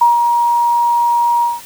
sine tone with ADSR envelope, 948 Hz, A#5, 29 cents sharp, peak -5 dBFS, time 0.01-1.61 s, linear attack 6 ms, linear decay 150 ms, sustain -5 dB, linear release 180 ms, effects white hiss -36 dBFS RMS until 1.65 s

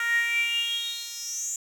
10% pulse tone with high-pass filter sweep, 467.3 Hz, A#4, 4 cents sharp, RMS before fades -28 dBFS, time 0-1.56 s, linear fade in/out 2 ms, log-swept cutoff 1600 to 7200 Hz, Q 9.8, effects none

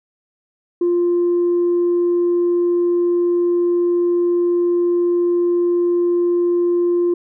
sine tone, 349.2 Hz, F4, in tune, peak -12 dBFS, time 0.81-7.14 s, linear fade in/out 5 ms, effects tanh soft clip ceiling -11 dBFS

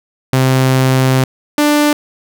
sawtooth tone pair in turn, 130.81 / 295.5 Hz, C3 / D4, 0 / +11 cents, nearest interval octave + major second, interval 1411 cents, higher second, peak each -5 dBFS, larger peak neither, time 0.33-1.24 / 1.58-1.93 s, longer first, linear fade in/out 2 ms, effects none

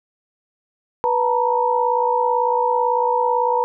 sine tone cluster, 491.4 / 898 / 956 Hz, B4 / A5 / A#5, -9 / +35 / +43 cents, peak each -20 dBFS, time 1.04-3.64 s, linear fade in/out 0 ms, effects none

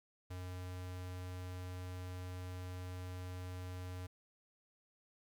square tone with notch filter, 90.9 Hz, F#2, 30 cents flat, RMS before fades -45 dBFS, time 0.3-4.07 s, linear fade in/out 10 ms, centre 210 Hz, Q 1.8, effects 13-bit

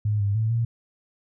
sine tone with pitch steps, 105.4 / 100.9 / 110.6 / 116 Hz, G#2 / G#2 / A2 / A#2, +26 / -49 / +9 / -8 cents, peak -20 dBFS, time 0.05-0.65 s, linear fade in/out 5 ms, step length 150 ms, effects none

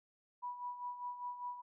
sine tone with tremolo, 980 Hz, B5, 14 cents flat, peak -38 dBFS, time 0.42-1.62 s, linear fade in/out 20 ms, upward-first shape sine, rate 5 Hz, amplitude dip 65%, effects none

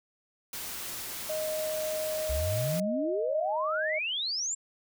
white noise, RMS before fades -38 dBFS, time 0.53-2.8 s, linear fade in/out 2 ms
sine tone, 622.3 Hz, D#5, in tune, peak -30 dBFS, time 1.29-3.99 s, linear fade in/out 10 ms
sine exponential sweep, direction up, 62.1 to 7600 Hz, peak -29 dBFS, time 2.29-4.55 s, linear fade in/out 10 ms
effects none

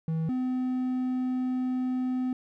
triangle tone pair in turn, 161.2 / 254.6 Hz, E3 / C4, -38 / -47 cents, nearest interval minor sixth, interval 791 cents, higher second, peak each -24 dBFS, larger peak neither, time 0.08-0.29 / 0.29-2.33 s, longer second, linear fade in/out 2 ms, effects none

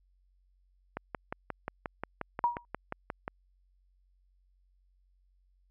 click train, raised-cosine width 0.5 ms, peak -18 dBFS, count 14, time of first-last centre 0.97-3.279 s, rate 5.63 Hz
sine tone with exponential decay, 955 Hz, A#5, 42 cents sharp, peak -20 dBFS, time 2.44-2.65 s, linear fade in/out 0 ms, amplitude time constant 44 ms
effects added 46 Hz sine -65 dBFS peak until 5.7 s + low-pass 2000 Hz 12 dB/octave

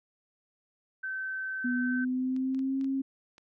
sine tone, 1539 Hz, G6, 32 cents flat, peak -32 dBFS, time 1.03-2.05 s, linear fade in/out 10 ms
sine tone with pitch glide, 246.9 to 269.2 Hz, B3 to C4, 0 to +49 cents, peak -27 dBFS, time 1.64-3.02 s, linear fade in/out 10 ms, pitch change +149 cents, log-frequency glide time 1.76-2.78 s
clicks, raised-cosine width 0.2 ms, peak -36 dBFS, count 6, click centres 2.364 / 2.547 / 2.592 / 2.812 / 2.844 / 3.381 s
effects none

